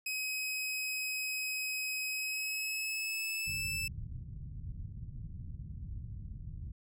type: tone with pitch glide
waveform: sawtooth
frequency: 2537 to 2637 Hz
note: D#7 to E7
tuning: +33 to 0 cents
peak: -31 dBFS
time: 0.06-3.88 s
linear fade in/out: 5 ms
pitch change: +67 cents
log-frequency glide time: 2.08-3.66 s
type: low-pass noise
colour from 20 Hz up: white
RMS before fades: -43 dBFS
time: 3.46-6.72 s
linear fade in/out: 10 ms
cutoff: 130 Hz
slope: 24 dB/octave
effects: none